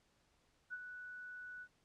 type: tone with ADSR envelope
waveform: sine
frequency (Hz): 1480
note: F#6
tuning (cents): 0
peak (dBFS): -40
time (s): 0.7-1.68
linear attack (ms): 33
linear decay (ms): 40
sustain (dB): -7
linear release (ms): 62
effects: pink hiss -75 dBFS RMS until 1.84 s + low-pass 8000 Hz 12 dB/octave